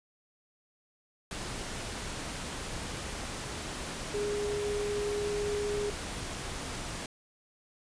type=tone in noise; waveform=sine; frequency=412.6 Hz; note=G#4; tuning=11 cents flat; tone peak=-30 dBFS; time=4.14-5.9 s; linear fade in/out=2 ms; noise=pink; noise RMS=-38 dBFS; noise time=1.31-7.06 s; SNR=+5 dB; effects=resampled to 22050 Hz